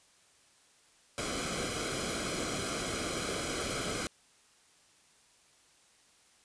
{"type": "noise with comb filter", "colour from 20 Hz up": "pink", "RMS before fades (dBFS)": -35, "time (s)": [1.18, 4.07], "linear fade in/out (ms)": 0, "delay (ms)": 1.1, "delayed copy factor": -0.7, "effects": ["white hiss -64 dBFS RMS until 6.44 s", "resampled to 22050 Hz"]}